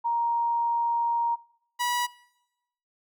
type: tone pair in turn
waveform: sine / sawtooth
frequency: 937 / 972.7 Hz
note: A#5 / B5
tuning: +9 / -27 cents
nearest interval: minor second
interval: 64 cents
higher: second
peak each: -23 / -21 dBFS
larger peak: second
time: 0.04-1.36 / 1.79-2.07 s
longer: first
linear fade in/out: 20 ms
effects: noise-tail reverb RT60 0.9 s tail -23 dB re dry